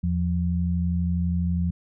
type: tone pair together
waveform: sine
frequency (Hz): 82.41 / 174.62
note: E2 / F3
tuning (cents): 0 / 0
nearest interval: octave + minor second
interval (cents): 1300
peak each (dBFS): -24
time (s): 0.03-1.71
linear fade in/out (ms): 10
effects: none